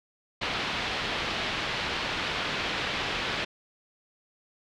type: low-pass noise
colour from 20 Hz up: white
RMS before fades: -31 dBFS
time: 0.41-3.45 s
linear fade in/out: 10 ms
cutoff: 3700 Hz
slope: 24 dB/octave
effects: none